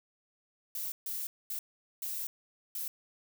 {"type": "noise bursts at uneven times", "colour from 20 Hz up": "violet", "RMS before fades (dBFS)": -37, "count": 5, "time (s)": [[0.75, 0.92], [1.06, 1.27], [1.5, 1.59], [2.02, 2.27], [2.75, 2.88]], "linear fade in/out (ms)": 2, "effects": []}